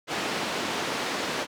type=band-pass noise; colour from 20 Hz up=pink; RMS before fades=-30 dBFS; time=0.07-1.47 s; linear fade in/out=50 ms; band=270 to 5000 Hz; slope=12 dB/octave; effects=none